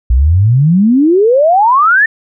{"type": "exponential sweep", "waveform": "sine", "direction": "up", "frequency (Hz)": [57.1, 1831], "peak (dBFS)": -5, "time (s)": [0.1, 2.06], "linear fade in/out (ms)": 5, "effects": []}